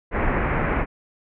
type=low-pass noise; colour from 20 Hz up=pink; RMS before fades=-22 dBFS; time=0.11-0.86 s; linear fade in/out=50 ms; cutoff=2300 Hz; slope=48 dB/octave; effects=none